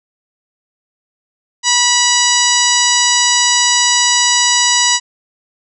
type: harmonic tone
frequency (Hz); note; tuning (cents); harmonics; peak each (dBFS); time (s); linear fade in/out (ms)
975; B5; -23; 1 / 2 / 3 / 4 / 5 / 6 / 7 / 8; -18 / -18 / -18 / -18 / -18 / -18 / -18 / -18; 1.63-5; 50
effects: none